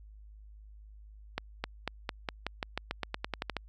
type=accelerating click train; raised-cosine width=0.3 ms; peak=-16 dBFS; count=16; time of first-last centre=1.38-3.567 s; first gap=260 ms; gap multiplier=0.91; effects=added 52 Hz sine -49 dBFS peak until 3.68 s